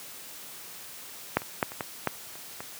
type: clicks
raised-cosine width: 0.5 ms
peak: -6 / -25 / -8 / -24 / -15 / -9 / -29 / -21 dBFS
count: 8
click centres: 1.37 / 1.419 / 1.628 / 1.719 / 1.808 / 2.073 / 2.356 / 2.605 s
effects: white hiss -44 dBFS RMS until 2.79 s + high-pass 100 Hz 12 dB/octave